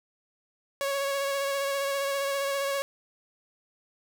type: tone with vibrato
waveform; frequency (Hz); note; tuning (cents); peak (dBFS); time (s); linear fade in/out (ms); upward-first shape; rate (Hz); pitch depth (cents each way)
sawtooth; 555; C#5; +2; -23; 0.81-2.82; 0; sine; 15; 21
effects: none